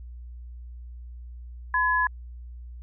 sine tone pair together, 1010 / 1690.8 Hz, B5 / G#6, +39 / +31 cents, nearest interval major sixth, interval 892 cents, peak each -23 dBFS, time 1.74-2.07 s, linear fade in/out 2 ms, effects added 60 Hz sine -38 dBFS peak until 2.82 s

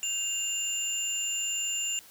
sine tone pair together, 2794 / 7141 Hz, F7 / A8, 0 / +25 cents, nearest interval octave + major third, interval 1625 cents, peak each -30 / -29 dBFS, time 0.03-1.99 s, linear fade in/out 0 ms, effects tanh soft clip ceiling -24 dBFS + white hiss -53 dBFS RMS until 2.1 s

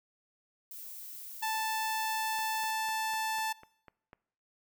violet noise, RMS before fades -45 dBFS, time 0.71-2.71 s, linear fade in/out 2 ms
sawtooth tone, 880 Hz, A5, in tune, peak -27 dBFS, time 1.42-3.53 s, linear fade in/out 10 ms
click train, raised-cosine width 0.5 ms, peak -35 dBFS, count 8, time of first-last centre 2.39-4.131 s, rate 4.02 Hz
effects noise-tail reverb RT60 0.7 s tail -22 dB re dry

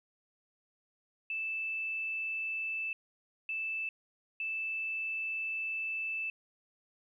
sine tone bursts at uneven times, 2637 Hz, E7, in tune, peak -33 dBFS, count 3, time 1.3-2.93 / 3.49-3.89 / 4.4-6.3 s, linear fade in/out 2 ms, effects 12-bit

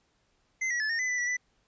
square tone with pitch steps, 2063 / 1928 / 1731 / 1837 / 2012 / 1988 / 1947 / 1986 Hz, C7 / B6 / A6 / A#6 / B6 / B6 / B6 / B6, -25 / -42 / -29 / -26 / +32 / +11 / -25 / +9 cents, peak -28 dBFS, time 0.61-1.37 s, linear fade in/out 10 ms, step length 95 ms, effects pink hiss -71 dBFS RMS until 1.67 s + resampled to 16000 Hz

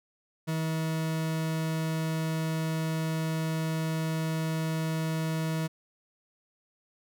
40% pulse tone, 160 Hz, D#3, 49 cents sharp, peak -27 dBFS, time 0.47-5.68 s, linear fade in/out 20 ms, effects none

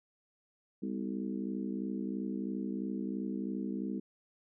harmonic tone with a mistuned harmonic, 63 Hz, B1, 35 cents sharp, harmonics 3 / 4 / 5 / 6 / 7, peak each -37 / -39 / -40 / -46 / -49 dBFS, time 0.82-4 s, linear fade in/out 10 ms, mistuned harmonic 3, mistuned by +98 cents, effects none

